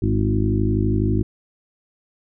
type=harmonic tone with a mistuned harmonic; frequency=52 Hz; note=G#1; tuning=3 cents sharp; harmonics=1 / 2 / 3 / 4 / 5 / 6 / 7; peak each=-24 / -20 / -32 / -25 / -27 / -25 / -27 dBFS; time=0.02-1.23 s; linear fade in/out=5 ms; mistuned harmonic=6; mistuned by=+28 cents; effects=none